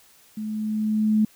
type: tone with level ramp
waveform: sine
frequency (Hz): 215.1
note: A3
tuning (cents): -39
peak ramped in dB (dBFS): -28 to -15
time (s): 0.37-1.25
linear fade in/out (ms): 5
effects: white hiss -55 dBFS RMS until 1.35 s